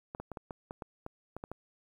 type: clicks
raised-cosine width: 1 ms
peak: -26 dBFS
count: 11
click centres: 0.149 / 0.2 / 0.317 / 0.372 / 0.508 / 0.709 / 0.822 / 1.064 / 1.366 / 1.439 / 1.516 s
effects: 10-bit